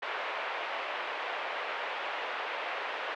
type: band-pass noise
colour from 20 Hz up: pink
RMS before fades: -36 dBFS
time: 0.02-3.15 s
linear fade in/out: 10 ms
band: 540 to 2900 Hz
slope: 24 dB/octave
effects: none